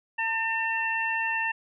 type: harmonic tone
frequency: 902 Hz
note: A5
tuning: 43 cents sharp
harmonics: 1 / 2 / 3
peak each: -31 / -28 / -30 dBFS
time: 0.18-1.52 s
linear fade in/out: 10 ms
effects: none